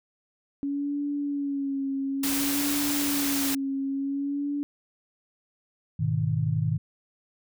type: tone with vibrato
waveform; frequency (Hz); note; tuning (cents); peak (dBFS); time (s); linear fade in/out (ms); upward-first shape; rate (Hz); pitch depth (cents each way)
sine; 280; C#4; +18; -26; 0.63-4.63; 0; sine; 0.56; 49
type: noise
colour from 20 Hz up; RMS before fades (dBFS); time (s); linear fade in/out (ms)
white; -29; 2.23-3.55; 5
type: chord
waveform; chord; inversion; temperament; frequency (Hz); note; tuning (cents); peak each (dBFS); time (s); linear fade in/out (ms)
sine; G# minor; none; equal with one note detuned; 103.83 / 124.11 / 155.56; G#2 / B2 / D#3; 0 / +9 / 0; -28 / -28 / -26; 5.99-6.78; 10
effects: none